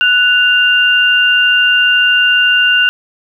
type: tone pair together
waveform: sine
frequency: 1480.1 / 2794 Hz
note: F#6 / F7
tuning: 0 / 0 cents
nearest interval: major seventh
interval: 1100 cents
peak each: -10 dBFS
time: 0.01-2.89 s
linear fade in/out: 0 ms
effects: none